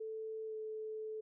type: tone with pitch glide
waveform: sine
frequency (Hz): 440 to 434.9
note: A4 to A4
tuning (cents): 0 to -20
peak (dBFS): -40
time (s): 0-1.21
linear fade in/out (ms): 10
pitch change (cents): -20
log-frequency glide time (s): 0.46-0.55
effects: none